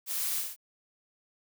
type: noise with echo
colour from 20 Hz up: blue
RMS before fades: -33 dBFS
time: 0.06-0.44 s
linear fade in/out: 50 ms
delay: 62 ms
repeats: 2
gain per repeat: -4 dB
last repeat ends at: 0.564 s
effects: none